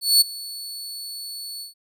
sawtooth tone with ADSR envelope, 4435 Hz, C#8, in tune, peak -8 dBFS, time 0.01-1.74 s, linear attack 200 ms, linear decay 16 ms, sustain -21 dB, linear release 130 ms, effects none

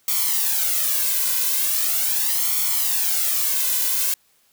blue noise with flanger, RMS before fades -21 dBFS, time 0.08-4.14 s, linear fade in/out 2 ms, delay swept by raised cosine 0.9 to 2 ms, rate 0.4 Hz, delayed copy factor +0.75, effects white hiss -61 dBFS RMS until 4.52 s

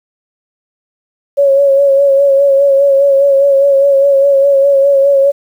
sine tone with vibrato, 554.4 Hz, C#5, in tune, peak -5 dBFS, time 1.37-5.32 s, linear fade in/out 20 ms, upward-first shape sine, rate 4.9 Hz, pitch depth 34 cents each way, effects 7-bit

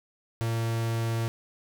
45% pulse tone, 114.5 Hz, A#2, 31 cents flat, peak -26 dBFS, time 0.41-1.28 s, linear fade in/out 0 ms, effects none

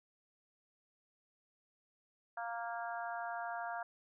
harmonic tone, 233 Hz, A#3, 1 cent flat, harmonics 3 / 4 / 5 / 6 / 7, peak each -41 / -45 / -50 / -46 / -48 dBFS, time 2.37-3.83 s, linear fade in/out 5 ms, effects none

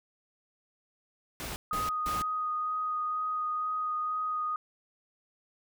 pink noise bursts, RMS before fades -38 dBFS, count 3, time 1.4-2.22 s, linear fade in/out 0 ms, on 160 ms, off 170 ms
sine tone with vibrato, 1244.5 Hz, D#6, in tune, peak -29 dBFS, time 1.71-4.56 s, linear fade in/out 2 ms, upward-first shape sine, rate 2.1 Hz, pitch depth 10 cents each way
effects none

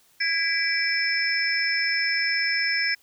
sine tone cluster, 1646 / 1989 / 2325 / 5270 Hz, G#6 / B6 / D7 / E8, -16 / +12 / -18 / -1 cents, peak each -27 dBFS, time 0.2-2.95 s, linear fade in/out 10 ms, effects white hiss -60 dBFS RMS until 3.02 s

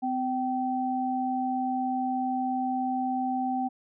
sine tone pair together, 255.3 / 772.1 Hz, C4 / G5, -42 / -26 cents, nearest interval octave + perfect fifth, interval 1916 cents, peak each -29 / -28 dBFS, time 0.02-3.69 s, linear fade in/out 20 ms, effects none

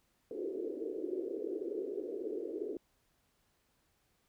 pink band-pass noise, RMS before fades -39 dBFS, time 0.31-2.77 s, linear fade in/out 2 ms, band 330 to 450 Hz, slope 48 dB/octave, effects pink hiss -75 dBFS RMS until 4.28 s

